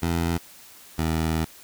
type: tone pair in turn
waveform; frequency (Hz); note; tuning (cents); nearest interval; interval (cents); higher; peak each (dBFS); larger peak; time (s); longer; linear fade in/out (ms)
15% pulse; 84.2 / 80.26; E2 / E2; +37 / -46; minor second; 83; first; -16 / -16; neither; 0.02-0.38 / 0.98-1.45; second; 10
effects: white hiss -48 dBFS RMS until 1.63 s